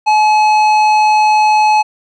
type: tone with tanh clipping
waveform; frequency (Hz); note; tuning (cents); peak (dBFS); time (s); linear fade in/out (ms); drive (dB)
triangle; 854; G#5; +48; -9; 0.06-1.83; 20; 16
effects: none